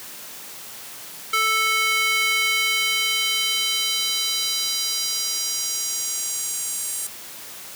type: tone with high-pass filter sweep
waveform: square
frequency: 440 Hz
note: A4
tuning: in tune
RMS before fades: -23 dBFS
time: 1.33-7.07 s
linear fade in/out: 5 ms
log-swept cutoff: 1600 to 8600 Hz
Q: 2.2
effects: white hiss -38 dBFS RMS until 7.75 s + high-pass 100 Hz 12 dB/octave